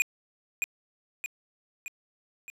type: tone with echo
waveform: square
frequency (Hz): 2462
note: D#7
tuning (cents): -19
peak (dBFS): -21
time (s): 0-0.02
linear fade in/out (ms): 0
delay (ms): 620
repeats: 4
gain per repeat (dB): -5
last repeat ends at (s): 2.5
effects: low-pass 12000 Hz 12 dB/octave + 10-bit